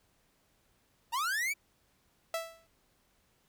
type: linear sweep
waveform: 45% pulse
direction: up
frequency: 880 to 2349 Hz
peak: -30 dBFS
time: 1.12-1.54 s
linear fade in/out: 20 ms
type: tone with exponential decay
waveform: sawtooth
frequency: 659.3 Hz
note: E5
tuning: in tune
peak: -26 dBFS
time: 2.34-2.67 s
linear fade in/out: 2 ms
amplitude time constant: 71 ms
effects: pink hiss -71 dBFS RMS until 3.48 s